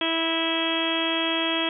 harmonic tone, 327.6 Hz, E4, 11 cents flat, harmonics 1 / 2 / 3 / 4 / 5 / 6 / 7 / 8 / 9 / 10, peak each -28 / -31 / -33 / -35 / -36 / -35 / -37 / -31 / -36 / -27 dBFS, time 0.01-1.69 s, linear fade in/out 2 ms, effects none

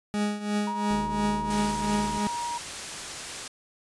40% pulse tone with tremolo, 207.7 Hz, G#3, in tune, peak -22 dBFS, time 0.14-2.27 s, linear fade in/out 0 ms, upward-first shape triangle, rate 2.9 Hz, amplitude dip 80%
sine tone, 949 Hz, A#5, 31 cents sharp, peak -29 dBFS, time 0.67-2.58 s, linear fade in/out 5 ms
click train, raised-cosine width 3 ms, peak -26 dBFS, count 97, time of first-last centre 0.91-2.175 s, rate 75.9 Hz
white low-pass noise, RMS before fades -39 dBFS, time 1.5-3.48 s, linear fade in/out 5 ms, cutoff 9200 Hz, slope 24 dB/octave
effects resampled to 24000 Hz

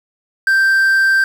triangle tone with quantisation, 1568 Hz, G6, in tune, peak -8 dBFS, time 0.47-1.24 s, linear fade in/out 2 ms, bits 6, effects none

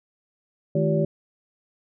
sine tone cluster, 157.3 / 214.7 / 343.4 / 387.7 / 572 Hz, D#3 / A3 / F4 / G4 / D5, +19 / -42 / -29 / -19 / -46 cents, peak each -22 / -28 / -31 / -26 / -25 dBFS, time 0.75-1.05 s, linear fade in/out 5 ms, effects none

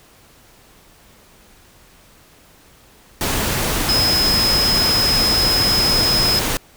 sine tone in noise, 5100 Hz, D#8, 42 cents sharp, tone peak -15 dBFS, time 3.89-6.39 s, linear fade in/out 0 ms, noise pink, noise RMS -20 dBFS, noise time 3.21-6.57 s, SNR +2 dB, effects pink hiss -49 dBFS RMS until 6.76 s

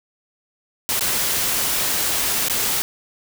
white noise with dropouts, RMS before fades -21 dBFS, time 0.89-2.82 s, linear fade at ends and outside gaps 0 ms, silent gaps 0.994-1.009 / 2.484-2.498 s, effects none

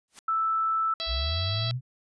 white noise with exponential growth, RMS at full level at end -41 dBFS, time 0.08-0.19 s, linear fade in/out 0 ms, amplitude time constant 22 ms
sine tone, 1318.5 Hz, E6, in tune, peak -23 dBFS, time 0.28-0.94 s, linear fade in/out 5 ms
harmonic tone, 659.3 Hz, E5, in tune, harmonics 1 / 2 / 3 / 4 / 5 / 6 / 7 / 8, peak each -39 / -40 / -45 / -43 / -36 / -33 / -36 / -45 dBFS, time 1-1.71 s, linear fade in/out 0 ms
sine linear sweep, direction up, 55 to 130.81 Hz, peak -27 dBFS, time 1.06-1.81 s, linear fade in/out 50 ms
effects resampled to 22050 Hz

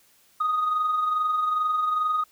sine tone with amplitude modulation, 1244.5 Hz, D#6, in tune, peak -18 dBFS, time 0.4-2.24 s, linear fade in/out 10 ms, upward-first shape sine, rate 22.4 Hz, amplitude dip 45%, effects tanh soft clip ceiling -18 dBFS + white hiss -60 dBFS RMS until 2.31 s

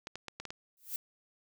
clicks, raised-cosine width 0.2 ms, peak -23 dBFS, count 6, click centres 0.071 / 0.156 / 0.283 / 0.4 / 0.453 / 0.505 s
violet noise with exponential growth, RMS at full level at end -33 dBFS, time 0.77-0.96 s, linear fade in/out 1 ms, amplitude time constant 40 ms
effects none

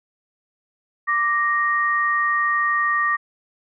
sine tone pair together, 1174.7 / 1866.3 Hz, D6 / A#6, 0 / +2 cents, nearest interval minor sixth, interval 802 cents, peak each -20 dBFS, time 1.07-3.17 s, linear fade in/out 20 ms, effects none

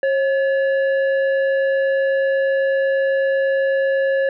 sine tone pair together, 541 / 1711.1 Hz, C#5 / A6, -42 / -49 cents, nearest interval octave + minor sixth, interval 1993 cents, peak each -14 / -22 dBFS, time 0.03-4.29 s, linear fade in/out 2 ms, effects tanh soft clip ceiling -12 dBFS

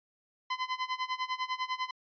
sawtooth tone with tremolo, 1021 Hz, C6, 43 cents flat, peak -25 dBFS, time 0.5-1.91 s, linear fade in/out 5 ms, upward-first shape sine, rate 10 Hz, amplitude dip 90%, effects resampled to 11025 Hz

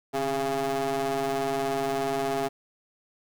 30% pulse ring-modulated tone, 138.59 Hz, C#3, in tune, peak -20 dBFS, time 0.13-2.49 s, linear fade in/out 20 ms, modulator 546 Hz, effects none

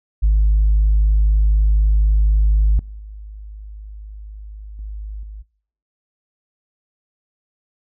sine tone with level steps, 52 Hz, G#1, 3 cents sharp, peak -9 / -29 / -31 / -26 / -30 dBFS, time 0.22-5.43 s, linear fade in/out 20 ms, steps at 2.79 / 2.99 / 4.79 / 5.23 s, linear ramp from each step 2 ms, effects noise-tail reverb RT60 0.6 s tail -24 dB re dry + tanh soft clip ceiling -8 dBFS

